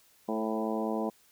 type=harmonic tone with a mistuned harmonic; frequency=110 Hz; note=A2; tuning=in tune; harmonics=2 / 3 / 4 / 5 / 6 / 7 / 8 / 9; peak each=-33 / -36 / -36 / -38 / -38 / -39 / -44 / -41 dBFS; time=0.28-1.1 s; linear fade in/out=10 ms; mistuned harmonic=5; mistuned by=-15 cents; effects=white hiss -63 dBFS RMS until 1.31 s